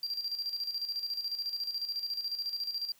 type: tone with tremolo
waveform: triangle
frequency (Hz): 4737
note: D8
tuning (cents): +14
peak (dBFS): -29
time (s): 0.03-2.92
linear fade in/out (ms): 2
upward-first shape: square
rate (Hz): 14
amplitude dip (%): 65
effects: tanh soft clip ceiling -26 dBFS + white hiss -64 dBFS RMS until 2.99 s